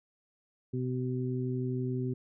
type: harmonic tone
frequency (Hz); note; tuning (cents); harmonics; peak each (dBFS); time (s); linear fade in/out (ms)
126.9; B2; +47; 1 / 2 / 3; -32 / -35 / -37; 0.73-2.14; 10
effects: none